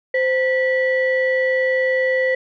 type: tone pair together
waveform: sine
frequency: 517.8 / 1955 Hz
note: C5 / B6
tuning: -18 / -18 cents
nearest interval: octave + major seventh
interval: 2300 cents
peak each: -16 / -19 dBFS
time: 0.14-2.35 s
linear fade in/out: 5 ms
effects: tanh soft clip ceiling -10 dBFS